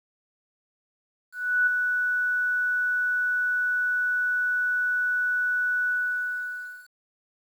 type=tone with ADSR envelope; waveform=sine; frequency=1480 Hz; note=F#6; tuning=in tune; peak=-17 dBFS; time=1.32-6.89 s; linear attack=350 ms; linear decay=6 ms; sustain=-5 dB; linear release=1000 ms; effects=9-bit